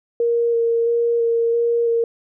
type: tone with vibrato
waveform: sine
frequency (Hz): 466.2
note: A#4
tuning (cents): 0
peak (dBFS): -15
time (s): 0.2-2.04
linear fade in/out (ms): 2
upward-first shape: square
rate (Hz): 1.5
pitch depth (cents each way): 11
effects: none